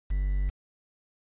triangle tone with quantisation, 48.2 Hz, G1, 28 cents flat, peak -22 dBFS, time 0.1-0.5 s, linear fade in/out 10 ms, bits 8, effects resampled to 8000 Hz

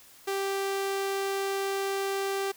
sawtooth tone, 392 Hz, G4, in tune, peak -24 dBFS, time 0.27-2.52 s, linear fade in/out 10 ms, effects white hiss -54 dBFS RMS until 2.56 s

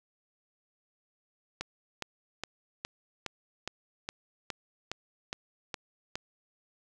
click train, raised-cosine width 0.2 ms, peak -17 dBFS, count 12, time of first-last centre 1.61-6.155 s, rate 2.42 Hz, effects none

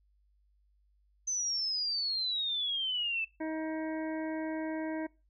sine exponential sweep, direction down, 6200 to 2613 Hz, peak -30 dBFS, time 1.27-3.25 s, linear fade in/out 10 ms
harmonic tone, 316.1 Hz, D#4, 27 cents sharp, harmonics 1 / 2 / 3 / 5 / 6 / 7, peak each -34 / -40 / -44 / -48 / -50 / -51 dBFS, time 3.4-5.07 s, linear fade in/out 10 ms
effects noise-tail reverb RT60 0.3 s tail -23 dB re dry + added 50 Hz sine -66 dBFS peak until 5.29 s

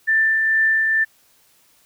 sine tone with tremolo, 1775 Hz, A6, 15 cents sharp, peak -13 dBFS, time 0.07-1.05 s, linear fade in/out 20 ms, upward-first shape triangle, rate 2.2 Hz, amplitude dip 30%, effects white hiss -57 dBFS RMS until 1.85 s

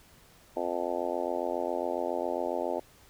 harmonic tone, 87.31 Hz, F2, in tune, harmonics 3 / 4 / 5 / 6 / 7 / 8 / 9 / 10, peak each -40 / -36 / -38 / -36 / -34 / -39 / -40 / -39 dBFS, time 0.56-2.8 s, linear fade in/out 10 ms, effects pink hiss -58 dBFS RMS until 3.09 s

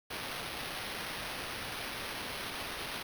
white noise with sample-and-hold, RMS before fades -40 dBFS, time 0.1-3.03 s, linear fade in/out 10 ms, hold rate 7350 Hz, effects none

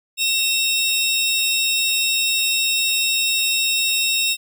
sawtooth tone pair together, 2698 / 3737 Hz, E7 / A#7, +40 / +4 cents, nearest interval tritone, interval 564 cents, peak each -17 dBFS, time 0.17-4.37 s, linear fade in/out 50 ms, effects none

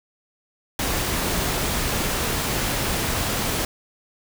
pink noise, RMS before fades -24 dBFS, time 0.79-3.65 s, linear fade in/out 2 ms, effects none

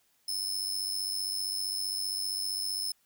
sawtooth tone with amplitude modulation, 5230 Hz, E8, 15 cents flat, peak -25 dBFS, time 0.28-2.92 s, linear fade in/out 5 ms, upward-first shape sine, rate 95.3 Hz, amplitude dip 75%, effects white hiss -70 dBFS RMS until 3.05 s

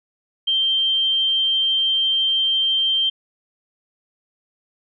sine tone, 3147 Hz, G7, 6 cents sharp, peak -16 dBFS, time 0.47-3.1 s, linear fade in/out 10 ms, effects none

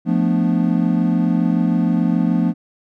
triangle chord, B half-diminished seventh, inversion second, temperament equal, 174.61 / 220 / 246.9 / 293.7 Hz, F3 / A3 / B3 / D4, 0 / 0 / 0 / 0 cents, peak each -16 / -18 / -18 / -21 dBFS, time 0.05-2.54 s, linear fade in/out 50 ms, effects none

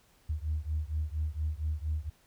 sine beating tone pair, 75.2 / 79.5 Hz, D2 / D#2, +42 / +38 cents, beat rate 4.3 Hz, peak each -32 / -33 dBFS, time 0.29-2.1 s, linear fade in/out 10 ms, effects tanh soft clip ceiling -23 dBFS + pink hiss -65 dBFS RMS until 2.26 s

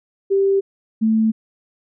sine tone pair in turn, 392 / 220.8 Hz, G4 / A3, 0 / +6 cents, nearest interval minor seventh, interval 994 cents, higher first, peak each -13 dBFS, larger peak neither, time 0.3-0.61 / 1.01-1.32 s, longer neither, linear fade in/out 20 ms, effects none

